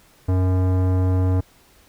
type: tone with tanh clipping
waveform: sine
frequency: 92.5 Hz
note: F#2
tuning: in tune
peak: -18 dBFS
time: 0.28-1.41 s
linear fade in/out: 10 ms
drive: 18 dB
effects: pink hiss -54 dBFS RMS until 1.88 s